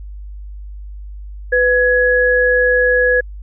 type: tone pair together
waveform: sine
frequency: 498.6 / 1677.1 Hz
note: B4 / G#6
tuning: +16 / +16 cents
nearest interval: octave + major sixth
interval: 2100 cents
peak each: -13 dBFS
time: 1.52-3.21 s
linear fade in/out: 10 ms
effects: added 50 Hz sine -28 dBFS peak until 3.42 s